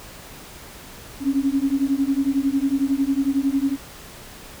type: beating tone pair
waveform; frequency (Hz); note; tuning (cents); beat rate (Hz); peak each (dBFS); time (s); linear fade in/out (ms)
sine; 269.1 / 280.1; C4 / C#4; +49 / +18; 11; -21; 1.2-3.77; 50
effects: pink hiss -41 dBFS RMS until 4.6 s